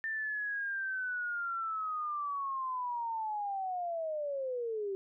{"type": "linear sweep", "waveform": "sine", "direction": "down", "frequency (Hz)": [1795, 381.6], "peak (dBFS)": -33, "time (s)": [0.04, 4.95], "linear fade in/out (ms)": 0, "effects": []}